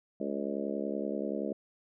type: harmonic tone with a mistuned harmonic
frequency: 70.5 Hz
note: C#2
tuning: 30 cents sharp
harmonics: 3 / 4 / 5 / 6 / 7 / 8 / 9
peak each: -37 / -38 / -39 / -40 / -40 / -41 / -42 dBFS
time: 0.2-1.53 s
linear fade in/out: 5 ms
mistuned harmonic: 9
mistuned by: -22 cents
effects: none